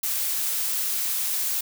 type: noise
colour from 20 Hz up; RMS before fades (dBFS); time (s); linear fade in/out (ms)
blue; -26; 0.03-1.61; 5
effects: none